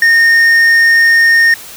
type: tone with tanh clipping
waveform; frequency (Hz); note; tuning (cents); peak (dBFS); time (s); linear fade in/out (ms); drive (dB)
triangle; 1837; A#6; -26; -6; 0.02-1.54; 2; 10
effects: white hiss -31 dBFS RMS until 1.76 s